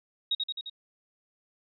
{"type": "tone with echo", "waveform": "sine", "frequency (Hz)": 3778, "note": "A#7", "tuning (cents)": 22, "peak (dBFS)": -24, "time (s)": [0.31, 0.35], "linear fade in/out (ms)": 5, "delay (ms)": 87, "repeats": 4, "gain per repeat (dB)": -3, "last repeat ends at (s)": 0.698, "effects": []}